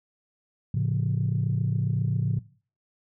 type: chord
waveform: sine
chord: A augmented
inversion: none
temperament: just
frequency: 110 / 137.5 / 171.88 Hz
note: A2 / C#3 / E#3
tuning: 0 / -14 / -27 cents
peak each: -25 / -25 / -30 dBFS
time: 0.74-2.39 s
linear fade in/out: 5 ms
effects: noise-tail reverb RT60 0.4 s tail -18 dB re dry + tanh soft clip ceiling -16 dBFS